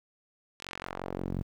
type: tone with band-pass filter sweep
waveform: sawtooth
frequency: 45.67 Hz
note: F#1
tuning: 22 cents flat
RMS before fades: -37 dBFS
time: 0.59-1.43 s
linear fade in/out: 20 ms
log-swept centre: 4100 to 140 Hz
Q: 0.97
effects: 10-bit